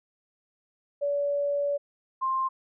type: tone pair in turn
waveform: sine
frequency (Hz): 572 / 1053.9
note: D5 / C6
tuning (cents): -46 / +12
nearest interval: major seventh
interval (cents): 1058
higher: second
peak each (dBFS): -24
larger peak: neither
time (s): 1.01-1.78 / 2.21-2.49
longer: first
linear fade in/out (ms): 20
effects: none